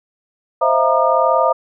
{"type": "tone cluster", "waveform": "sine", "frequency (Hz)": [525, 639, 680, 937, 1211], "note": ["C5", "D#5", "F5", "A#5", "D#6"], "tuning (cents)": [6, 46, -46, 9, -47], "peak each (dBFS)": -18, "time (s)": [0.61, 1.53], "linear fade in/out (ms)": 10, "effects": []}